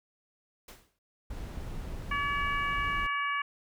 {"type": "noise with exponential decay", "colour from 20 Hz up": "pink", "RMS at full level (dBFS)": -45, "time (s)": [0.68, 0.99], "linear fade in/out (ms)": 5, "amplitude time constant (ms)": 67}
{"type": "noise", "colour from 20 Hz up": "brown", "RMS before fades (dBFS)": -38, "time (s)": [1.3, 3.07], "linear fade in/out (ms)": 5}
{"type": "harmonic tone", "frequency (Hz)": 570, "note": "C#5", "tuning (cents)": 48, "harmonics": [2, 3, 4, 5], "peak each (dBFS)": [-31, -34, -35, -41], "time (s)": [2.11, 3.42], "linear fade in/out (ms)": 5}
{"effects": []}